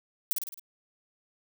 violet noise with echo, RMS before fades -26 dBFS, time 0.31-0.33 s, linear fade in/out 0 ms, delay 53 ms, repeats 5, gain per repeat -4 dB, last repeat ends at 0.595 s, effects none

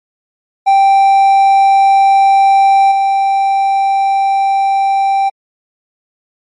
triangle tone with level steps, 784 Hz, G5, in tune, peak -3 / -7 dBFS, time 0.66-5.3 s, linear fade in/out 20 ms, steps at 2.91 s, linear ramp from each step 10 ms, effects MP3 48 kbps

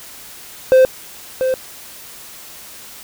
triangle tone with echo, 519 Hz, C5, 14 cents flat, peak -4 dBFS, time 0.72-0.85 s, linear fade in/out 0 ms, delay 690 ms, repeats 1, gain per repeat -8 dB, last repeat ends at 1.54 s, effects white hiss -37 dBFS RMS until 3.03 s

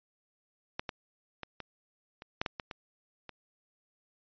clicks, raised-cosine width 0.3 ms, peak -17 / -19 / -23 / -24 / -29 / -14 / -16 / -20 / -24 / -27 dBFS, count 10, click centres 0.795 / 0.892 / 1.433 / 1.603 / 2.221 / 2.415 / 2.462 / 2.598 / 2.712 / 3.293 s, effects resampled to 11025 Hz

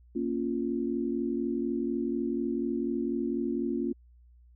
sine chord, Bb minor, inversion none, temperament equal, 233.1 / 277.2 / 349.2 Hz, Bb3 / Db4 / F4, 0 / 0 / 0 cents, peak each -32 dBFS, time 0.15-3.93 s, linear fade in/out 10 ms, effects added 60 Hz sine -54 dBFS peak until 4.55 s

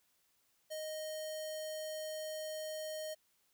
square tone with notch filter, 622.3 Hz, D#5, in tune, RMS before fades -42 dBFS, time 0.7-3.15 s, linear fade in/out 20 ms, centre 1300 Hz, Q 0.5, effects white hiss -75 dBFS RMS until 3.53 s

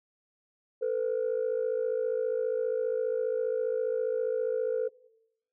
sine tone pair together, 448.1 / 503 Hz, A4 / B4, +32 / +32 cents, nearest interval major second, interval 200 cents, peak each -28 dBFS, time 0.81-4.89 s, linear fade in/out 20 ms, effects noise-tail reverb RT60 0.8 s tail -21 dB re dry + tanh soft clip ceiling -22 dBFS

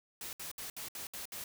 white noise bursts, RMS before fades -43 dBFS, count 7, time 0.21-1.44 s, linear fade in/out 2 ms, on 120 ms, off 65 ms, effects none

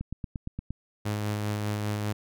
click train, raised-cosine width 5 ms, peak -21 dBFS, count 7, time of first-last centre 0.01-0.706 s, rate 8.62 Hz
sawtooth tone with tremolo, 104.9 Hz, G#2, 18 cents sharp, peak -23 dBFS, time 1.05-2.13 s, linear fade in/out 10 ms, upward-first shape sine, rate 5 Hz, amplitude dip 25%
effects none

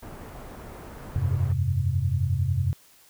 pink low-pass noise, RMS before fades -41 dBFS, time 0.02-1.53 s, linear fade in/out 10 ms, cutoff 1300 Hz, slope 12 dB/octave
sine chord, F suspended second, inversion none, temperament equal with one note detuned, 87.31 / 98.45 / 130.81 Hz, F2 / G2 / C3, 0 / +8 / 0 cents, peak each -26 dBFS, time 1.16-2.73 s, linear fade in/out 0 ms
effects white hiss -56 dBFS RMS until 3.09 s

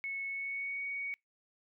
sine tone with pitch glide, 2201 to 2239 Hz, C#7 to C#7, -13 to +17 cents, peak -35 dBFS, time 0.04-1.14 s, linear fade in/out 0 ms, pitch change +30 cents, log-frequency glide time 0.26-0.83 s, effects noise-tail reverb RT60 0.2 s tail -26 dB re dry

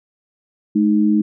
sine tone pair together, 212.5 / 310.9 Hz, G#3 / D#4, +40 / -1 cents, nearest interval perfect fifth, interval 659 cents, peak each -14 / -16 dBFS, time 0.75-1.22 s, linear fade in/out 10 ms, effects none

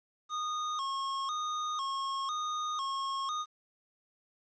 square tone with vibrato, 1157 Hz, D6, 26 cents flat, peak -33 dBFS, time 0.29-3.46 s, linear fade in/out 50 ms, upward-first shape square, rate 1 Hz, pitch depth 110 cents each way, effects resampled to 16000 Hz + 11-bit

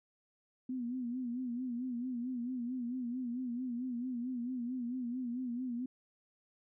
sine tone with vibrato, 246.9 Hz, B3, in tune, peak -35 dBFS, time 0.69-5.86 s, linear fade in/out 5 ms, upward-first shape sine, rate 4.5 Hz, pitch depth 86 cents each way, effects none

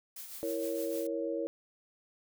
blue noise with tremolo, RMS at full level -43 dBFS, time 0.16-1.07 s, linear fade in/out 5 ms, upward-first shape triangle, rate 6.5 Hz, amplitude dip 55%
sine chord, A# diminished, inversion second, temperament equal, 329.6 / 466.2 / 554.4 Hz, E4 / A#4 / C#5, 0 / 0 / 0 cents, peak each -36 dBFS, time 0.43-1.47 s, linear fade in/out 0 ms
effects none

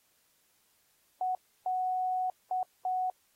sine tone bursts at uneven times, 740 Hz, F#5, in tune, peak -28 dBFS, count 4, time 1.21-1.35 / 1.66-2.3 / 2.51-2.63 / 2.85-3.1 s, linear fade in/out 2 ms, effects white hiss -70 dBFS RMS until 3.35 s + AAC 48 kbps

